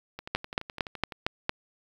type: two click trains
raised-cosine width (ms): 0.3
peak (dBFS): -9 / -22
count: 6 / 12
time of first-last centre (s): 0.35-1.494 / 0.19-1.122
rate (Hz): 4.37 / 11.8
effects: 8-bit